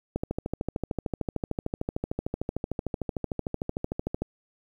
click train, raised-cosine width 2 ms, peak -15 dBFS, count 55, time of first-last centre 0.16-4.22 s, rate 13.3 Hz, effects 9-bit

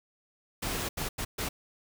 pink noise bursts at uneven times, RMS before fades -33 dBFS, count 4, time 0.62-0.89 / 0.97-1.09 / 1.18-1.25 / 1.38-1.49 s, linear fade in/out 10 ms, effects none

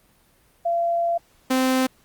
sine / sawtooth tone pair in turn, 683 / 259.5 Hz, F5 / C4, -39 / -14 cents, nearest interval octave + perfect fourth, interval 1675 cents, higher first, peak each -19 / -14 dBFS, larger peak second, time 0.65-1.18 / 1.5-1.87 s, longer first, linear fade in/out 10 ms, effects pink hiss -59 dBFS RMS until 2.04 s + Opus 32 kbps

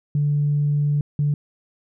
sine tone pair in turn, 146.1 / 146.1 Hz, D3 / D3, -9 / -9 cents, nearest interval unison, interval 0 cents, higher neither, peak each -16 dBFS, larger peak neither, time 0.15-1.01 / 1.19-1.34 s, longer first, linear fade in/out 2 ms, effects tanh soft clip ceiling -12 dBFS

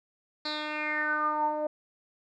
10% pulse tone with low-pass filter sweep, 303.1 Hz, D#4, 45 cents flat, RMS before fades -30 dBFS, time 0.45-1.67 s, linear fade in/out 5 ms, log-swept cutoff 4300 to 640 Hz, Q 7.9, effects none

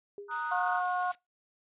sine tone with exponential decay, 405.5 Hz, G#4, 41 cents flat, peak -37 dBFS, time 0.18-0.47 s, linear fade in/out 1 ms, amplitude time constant 63 ms
sine chord, D# minor, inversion second, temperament equal, 932.3 / 1244.5 / 1480 Hz, A#5 / D#6 / F#6, 0 / 0 / 0 cents, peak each -36 dBFS, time 0.28-0.82 s, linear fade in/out 50 ms
blue noise, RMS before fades -43 dBFS, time 0.31-1.15 s, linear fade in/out 0 ms
harmonic tone, 361.2 Hz, F#4, 42 cents flat, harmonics 2 / 3 / 4, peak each -30 / -34 / -36 dBFS, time 0.51-1.12 s, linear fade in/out 10 ms
effects noise-tail reverb RT60 0.2 s tail -22 dB re dry + resampled to 8000 Hz

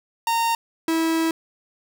45% pulse tone pair in turn, 921 / 325.6 Hz, A#5 / E4, -21 / -21 cents, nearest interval octave + tritone, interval 1800 cents, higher first, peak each -19 dBFS, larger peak neither, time 0.27-0.55 / 0.88-1.31 s, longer second, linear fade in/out 2 ms, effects none

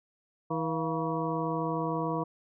harmonic tone with a mistuned harmonic, 161.2 Hz, E3, 38 cents flat, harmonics 1 / 2 / 3 / 4 / 6 / 7, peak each -34 / -34 / -35 / -37 / -35 / -38 dBFS, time 0.5-2.24 s, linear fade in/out 10 ms, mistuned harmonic 4, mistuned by +110 cents, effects none

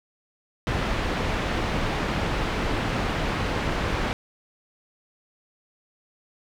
pink low-pass noise, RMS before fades -26 dBFS, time 0.67-4.13 s, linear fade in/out 0 ms, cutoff 2900 Hz, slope 12 dB/octave, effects none

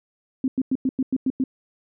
sine tone bursts, 261.6 Hz, C4, in tune, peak -18 dBFS, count 8, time 0.44-1.439 s, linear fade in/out 2 ms, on 40 ms, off 97 ms, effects none

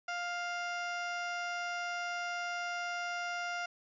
harmonic tone with a mistuned harmonic, 702 Hz, F5, 9 cents sharp, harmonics 1 / 2 / 3 / 4 / 5 / 6 / 7 / 8 / 9 / 10, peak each -39 / -38 / -44 / -46 / -56 / -60 / -52 / -52 / -62 / -61 dBFS, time 0.08-3.66 s, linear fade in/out 5 ms, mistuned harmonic 4, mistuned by -16 cents, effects none

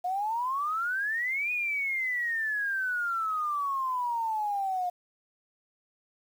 sine exponential two-way sweep, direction up then down, 708 to 2489 to 708 Hz, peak -27 dBFS, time 0.04-4.9 s, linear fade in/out 10 ms, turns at 1.52 s, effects 9-bit

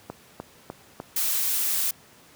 click train, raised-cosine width 1 ms, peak -19 dBFS, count 4, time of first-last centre 0.1-1.001 s, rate 3.33 Hz
blue noise, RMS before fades -25 dBFS, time 1.16-1.91 s, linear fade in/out 5 ms
effects pink hiss -53 dBFS RMS until 2.35 s + high-pass 100 Hz 12 dB/octave

